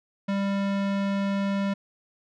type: tone with low-pass filter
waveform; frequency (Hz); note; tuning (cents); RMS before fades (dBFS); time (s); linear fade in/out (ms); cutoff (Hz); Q
square; 197.9; G3; +17; -26; 0.28-1.74; 10; 3500; 0.67
effects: none